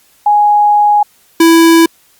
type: tone pair in turn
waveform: sine / square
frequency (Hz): 830.6 / 330.5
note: G#5 / E4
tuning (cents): 0 / +5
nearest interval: octave + major third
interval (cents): 1595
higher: first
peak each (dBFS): -5 / -4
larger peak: second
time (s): 0.26-1.03 / 1.4-1.86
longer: first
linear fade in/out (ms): 5
effects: white hiss -49 dBFS RMS until 2.19 s + Opus 48 kbps